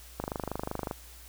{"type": "click train", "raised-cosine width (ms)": 1, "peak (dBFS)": -18, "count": 19, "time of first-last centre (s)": [0.2, 0.911], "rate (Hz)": 25.3, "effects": ["added 60 Hz sine -50 dBFS peak until 1.28 s", "white hiss -52 dBFS RMS until 1.28 s"]}